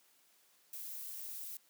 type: noise with amplitude modulation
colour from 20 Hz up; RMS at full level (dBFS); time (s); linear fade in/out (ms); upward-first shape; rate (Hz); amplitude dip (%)
violet; -42; 0.73-1.57; 2; sine; 250; 65
effects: white hiss -69 dBFS RMS until 1.69 s + high-pass 200 Hz 12 dB/octave